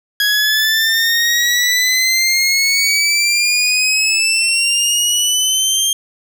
20% pulse exponential sweep, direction up, 1659 to 3200 Hz, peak -7 dBFS, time 0.2-5.93 s, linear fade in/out 2 ms, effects none

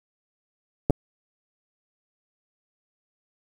clicks, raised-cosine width 2 ms, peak -7 dBFS, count 2, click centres 0.899 / 0.906 s, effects 7-bit

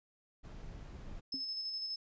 brown noise, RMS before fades -47 dBFS, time 0.43-1.21 s, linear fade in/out 20 ms
sine tone with tremolo, 5220 Hz, E8, 18 cents flat, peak -36 dBFS, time 1.32-1.96 s, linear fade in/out 5 ms, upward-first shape square, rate 12 Hz, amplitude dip 30%
sine tone with exponential decay, 268.9 Hz, C4, 47 cents sharp, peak -38 dBFS, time 1.34-1.46 s, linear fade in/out 0 ms, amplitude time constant 26 ms
effects resampled to 16000 Hz

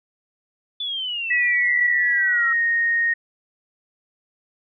sine exponential sweep, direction down, 3495 to 1318.5 Hz, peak -24 dBFS, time 0.8-2.53 s, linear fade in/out 5 ms
sine tone with pitch glide, 1947 to 1860.2 Hz, B6 to A#6, -25 to -4 cents, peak -17 dBFS, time 1.3-3.14 s, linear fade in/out 10 ms, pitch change -79 cents, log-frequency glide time 2.17-2.6 s
effects none

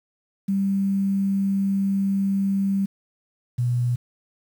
sine tone pair in turn, 196 / 121.98 Hz, G3 / B2, 0 / -21 cents, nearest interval minor sixth, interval 821 cents, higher first, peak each -19 dBFS, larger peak neither, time 0.48-2.86 / 3.58-3.96 s, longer first, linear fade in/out 10 ms, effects 8-bit

